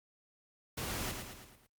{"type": "noise with echo", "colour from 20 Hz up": "pink", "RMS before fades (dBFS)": -39, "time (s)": [0.77, 1.12], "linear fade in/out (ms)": 10, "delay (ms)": 110, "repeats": 5, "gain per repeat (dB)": -5, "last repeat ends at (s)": 1.67, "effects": ["Opus 48 kbps"]}